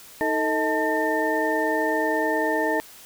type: tone cluster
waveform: sine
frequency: 314.8 / 444.5 / 631 / 882 / 1809 Hz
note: D#4 / A4 / D#5 / A5 / A6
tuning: +20 / +18 / +24 / +4 / +48 cents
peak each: -27 dBFS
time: 0.21-2.8 s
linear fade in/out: 0 ms
effects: white hiss -46 dBFS RMS until 3.05 s